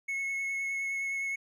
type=tone with vibrato; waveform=triangle; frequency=2189 Hz; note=C#7; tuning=22 cents flat; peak=-29 dBFS; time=0.08-1.36 s; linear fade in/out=10 ms; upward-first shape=triangle; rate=9.7 Hz; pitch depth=15 cents each way; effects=none